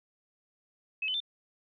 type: tone with pitch steps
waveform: sine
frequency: 2577 / 3029 / 3561 Hz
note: E7 / F#7 / A7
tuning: -40 / +40 / +20 cents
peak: -29 dBFS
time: 1.02-1.203 s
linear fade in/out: 5 ms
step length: 61 ms
effects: none